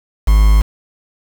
triangle tone with quantisation, 52.2 Hz, G#1, 10 cents sharp, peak -4 dBFS, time 0.27-0.62 s, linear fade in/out 10 ms, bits 4, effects none

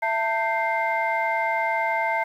sine tone cluster, 668 / 897 / 1559 / 2097 Hz, E5 / A5 / G6 / C7, +23 / +33 / -10 / +3 cents, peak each -27 / -24 / -31 / -26 dBFS, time 0.02-2.24 s, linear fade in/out 10 ms, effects tanh soft clip ceiling -12 dBFS + 9-bit

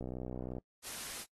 click train, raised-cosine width 2 ms, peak -28 dBFS, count 37, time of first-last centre 0.01-0.583 s, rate 62.8 Hz
white noise, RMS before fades -43 dBFS, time 0.82-1.26 s, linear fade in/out 50 ms
effects noise-tail reverb RT60 0.1 s tail -24 dB re dry + AAC 32 kbps

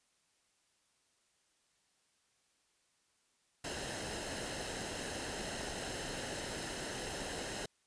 pink noise with comb filter, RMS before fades -41 dBFS, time 3.64-7.66 s, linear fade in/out 5 ms, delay 0.86 ms, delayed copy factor -0.55, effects white hiss -75 dBFS RMS until 7.86 s + resampled to 22050 Hz

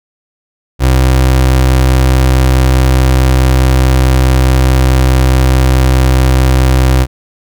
30% pulse tone, 64.7 Hz, C2, 19 cents flat, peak -3 dBFS, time 0.79-7.07 s, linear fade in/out 50 ms, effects none

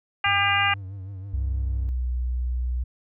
harmonic tone, 400.9 Hz, G4, 39 cents sharp, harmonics 2 / 3 / 4 / 5 / 6 / 7, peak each -26 / -26 / -26 / -26 / -26 / -26 dBFS, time 0.24-0.74 s, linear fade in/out 5 ms
triangle tone with vibrato, 96.5 Hz, G2, 27 cents flat, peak -31 dBFS, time 0.26-1.89 s, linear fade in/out 0 ms, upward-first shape triangle, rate 6.2 Hz, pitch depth 89 cents each way
sine tone with pitch glide, 66.4 to 61.6 Hz, C2 to B1, +26 to -4 cents, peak -23 dBFS, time 1.33-2.84 s, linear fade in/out 10 ms, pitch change -130 cents, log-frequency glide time 1.43-2.07 s
effects none

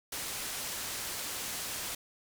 white low-pass noise, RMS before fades -38 dBFS, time 0.12-1.95 s, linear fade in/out 5 ms, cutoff 12000 Hz, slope 12 dB/octave, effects none

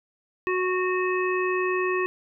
harmonic tone, 367.6 Hz, F#4, 11 cents flat, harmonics 1 / 3 / 5 / 7, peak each -24 / -29 / -31 / -32 dBFS, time 0.47-2.06 s, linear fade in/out 0 ms, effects none

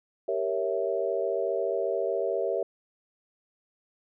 sine chord, G diminished seventh, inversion none, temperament equal, 392 / 466.2 / 554.4 / 659.3 Hz, G4 / Bb4 / Db5 / Fb5, 0 / 0 / 0 / 0 cents, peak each -31 dBFS, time 0.28-2.63 s, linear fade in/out 5 ms, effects none

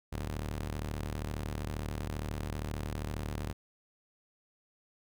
sawtooth ring-modulated tone, 75 Hz, D2, 37 cents sharp, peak -28 dBFS, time 0.12-3.53 s, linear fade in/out 10 ms, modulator 21.1 Hz, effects none

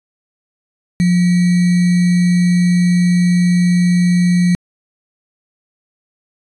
sine tone with sample-and-hold, 177.5 Hz, F3, 28 cents sharp, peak -9 dBFS, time 1-4.55 s, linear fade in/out 0 ms, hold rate 2100 Hz, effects resampled to 24000 Hz

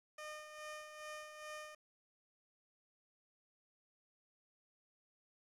15% pulse tone with tremolo, 609 Hz, D#5, 37 cents flat, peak -39 dBFS, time 0.18-1.75 s, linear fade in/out 5 ms, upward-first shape sine, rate 2.4 Hz, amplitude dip 55%, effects low-pass 11000 Hz 12 dB/octave + 12-bit

